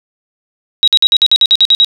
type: tone bursts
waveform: sine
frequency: 3832 Hz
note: A#7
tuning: 47 cents sharp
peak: -4 dBFS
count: 11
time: 0.83-1.846 s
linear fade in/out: 0 ms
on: 46 ms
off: 51 ms
effects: none